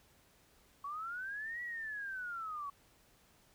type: linear two-way sweep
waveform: sine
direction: up then down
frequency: 1108.7 to 1949 to 1108.7 Hz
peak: -39 dBFS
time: 0.84-2.7 s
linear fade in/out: 5 ms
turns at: 1.62 s
effects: pink hiss -67 dBFS RMS until 3.54 s